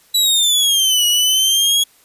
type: exponential two-way sweep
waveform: sawtooth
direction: down then up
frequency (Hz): 3951 to 2900 to 3337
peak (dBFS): -9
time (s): 0.14-1.84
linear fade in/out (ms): 10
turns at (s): 1.06
effects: white hiss -52 dBFS RMS until 2.04 s + resampled to 32000 Hz